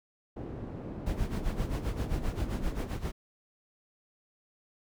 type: low-pass noise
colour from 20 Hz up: white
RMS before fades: -40 dBFS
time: 0.36-2.88 s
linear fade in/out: 10 ms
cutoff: 320 Hz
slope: 12 dB/octave
type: noise with tremolo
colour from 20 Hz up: brown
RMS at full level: -30 dBFS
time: 1.06-3.12 s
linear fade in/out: 10 ms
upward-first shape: sine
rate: 7.6 Hz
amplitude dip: 80%
effects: none